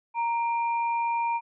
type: tone pair together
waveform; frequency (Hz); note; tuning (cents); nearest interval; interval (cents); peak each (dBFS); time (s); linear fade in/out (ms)
sine; 932.3 / 2388; A#5 / D7; 0 / +28; octave + major third; 1628; -24 / -36; 0.14-1.41; 50
effects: none